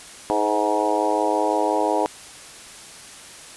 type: harmonic tone with a mistuned harmonic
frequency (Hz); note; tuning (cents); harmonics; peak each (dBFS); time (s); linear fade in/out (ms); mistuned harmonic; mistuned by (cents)
105.7; G#2; +31; 3 / 4 / 5 / 6 / 7 / 8 / 9; -26 / -26 / -26 / -26 / -26 / -26 / -26; 0.3-2.06; 0; 5; -33
effects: white hiss -41 dBFS RMS until 3.56 s + resampled to 24000 Hz